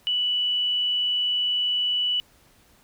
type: tone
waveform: sine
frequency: 2960 Hz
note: F#7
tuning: in tune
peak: -21 dBFS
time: 0.07-2.2 s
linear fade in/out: 0 ms
effects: pink hiss -58 dBFS RMS until 2.83 s